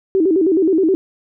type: tone with vibrato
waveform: sine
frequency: 350 Hz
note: F4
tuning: 4 cents sharp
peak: -11 dBFS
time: 0.15-0.95 s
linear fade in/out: 0 ms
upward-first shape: square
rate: 9.5 Hz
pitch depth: 160 cents each way
effects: none